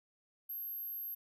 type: tone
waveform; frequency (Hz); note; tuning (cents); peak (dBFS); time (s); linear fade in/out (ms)
sine; 12544; G9; 0; -39; 0.49-1.15; 10
effects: none